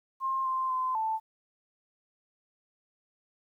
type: tone with pitch steps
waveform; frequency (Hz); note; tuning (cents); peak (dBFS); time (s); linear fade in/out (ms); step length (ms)
sine; 1062 / 1046 / 1030 / 882; C6 / C6 / C6 / A5; +25 / -1 / -28 / +4; -27; 0.2-1.2; 50; 250
effects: 11-bit